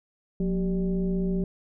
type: tone with frequency modulation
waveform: sine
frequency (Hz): 181.3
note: F#3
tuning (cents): -35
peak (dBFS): -23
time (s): 0.4-1.44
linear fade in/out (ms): 2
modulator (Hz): 209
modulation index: 0.85
effects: none